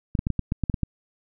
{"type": "clicks", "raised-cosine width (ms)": 5, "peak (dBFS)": -11, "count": 10, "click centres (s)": [0.152, 0.191, 0.269, 0.303, 0.393, 0.521, 0.637, 0.698, 0.742, 0.833], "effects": []}